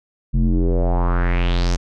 square tone with low-pass filter sweep, 43.74 Hz, F1, 3 cents sharp, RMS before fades -17 dBFS, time 0.33-1.77 s, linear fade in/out 20 ms, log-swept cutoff 170 to 6500 Hz, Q 3.6, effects none

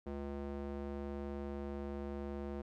square tone with band-pass filter, 70.4 Hz, C#2, 27 cents sharp, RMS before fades -42 dBFS, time 0.06-2.62 s, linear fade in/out 10 ms, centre 380 Hz, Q 0.88, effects none

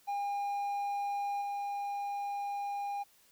triangle tone with level steps, 808 Hz, G#5, 48 cents flat, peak -30 / -32 dBFS, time 0.07-3.04 s, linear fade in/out 20 ms, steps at 1.41 s, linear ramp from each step 10 ms, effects white hiss -65 dBFS RMS until 3.31 s

